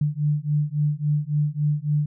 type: beating tone pair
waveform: sine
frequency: 146.83 / 150.43 Hz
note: D3 / D3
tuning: 0 / +42 cents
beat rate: 3.6 Hz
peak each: -23 dBFS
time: 0.01-2.06 s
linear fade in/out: 5 ms
effects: none